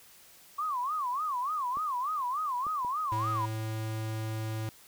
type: tone with vibrato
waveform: sine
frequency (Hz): 1108.7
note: C#6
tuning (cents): 0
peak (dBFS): -29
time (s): 0.58-3.46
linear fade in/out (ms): 10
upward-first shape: sine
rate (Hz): 3.4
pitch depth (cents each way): 230
type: clicks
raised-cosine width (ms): 2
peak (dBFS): -33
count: 3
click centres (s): 1.771 / 2.667 / 2.848
type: tone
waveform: square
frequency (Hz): 110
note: A2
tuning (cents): 0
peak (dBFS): -33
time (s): 3.12-4.69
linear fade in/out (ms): 0
effects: white hiss -56 dBFS RMS until 4.87 s